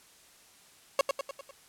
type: tone with echo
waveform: 30% pulse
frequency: 550 Hz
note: C#5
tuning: 14 cents flat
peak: -18 dBFS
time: 0.99-1.01 s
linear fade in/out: 2 ms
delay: 100 ms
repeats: 5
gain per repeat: -5 dB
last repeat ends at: 1.51 s
effects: white hiss -58 dBFS RMS until 1.68 s + low-pass 11000 Hz 12 dB/octave